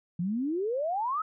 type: exponential sweep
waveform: sine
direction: up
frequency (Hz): 165.4 to 1316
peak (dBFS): -27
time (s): 0.19-1.22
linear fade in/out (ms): 5
effects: none